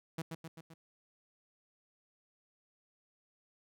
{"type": "tone with echo", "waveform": "sawtooth", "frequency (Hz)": 163, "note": "E3", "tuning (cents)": -19, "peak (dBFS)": -32, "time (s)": [0.18, 0.22], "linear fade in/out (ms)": 5, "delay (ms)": 130, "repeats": 4, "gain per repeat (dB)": -4, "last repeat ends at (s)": 0.74, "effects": []}